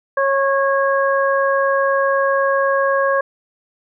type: harmonic tone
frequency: 548 Hz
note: C#5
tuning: 20 cents flat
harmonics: 1 / 2 / 3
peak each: -16 / -19 / -21 dBFS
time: 0.17-3.21 s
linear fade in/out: 5 ms
effects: none